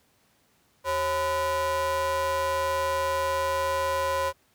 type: ring-modulated tone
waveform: square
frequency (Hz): 231.8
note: A#3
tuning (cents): -10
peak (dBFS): -22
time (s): 0.84-4.33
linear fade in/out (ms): 50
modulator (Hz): 775
effects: pink hiss -65 dBFS RMS until 4.54 s + high-pass 80 Hz 12 dB/octave